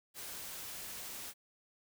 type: noise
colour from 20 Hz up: white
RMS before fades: -45 dBFS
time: 0.14-1.34 s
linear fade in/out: 50 ms
effects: none